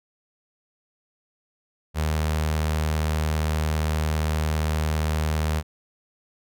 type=tone with notch filter; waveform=sawtooth; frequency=77.5 Hz; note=D#2; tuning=6 cents flat; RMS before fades=-24 dBFS; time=1.94-5.63 s; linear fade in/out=50 ms; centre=300 Hz; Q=1.7; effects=none